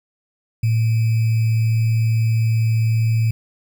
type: tone with sample-and-hold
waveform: sine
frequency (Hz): 112.4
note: A2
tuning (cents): +37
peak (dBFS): -14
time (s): 0.63-3.31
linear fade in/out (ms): 5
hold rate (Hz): 2450
effects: none